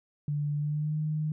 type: tone with pitch glide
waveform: sine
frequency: 146.83 to 153.69 Hz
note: D3 to D#3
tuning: 0 to -21 cents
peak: -27 dBFS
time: 0.28-1.32 s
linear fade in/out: 2 ms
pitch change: +79 cents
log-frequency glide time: 0.56-0.98 s
effects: none